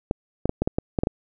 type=clicks; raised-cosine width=2 ms; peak=-8 dBFS; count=9; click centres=0.111 / 0.456 / 0.494 / 0.62 / 0.675 / 0.785 / 0.988 / 1.035 / 1.071 s; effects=none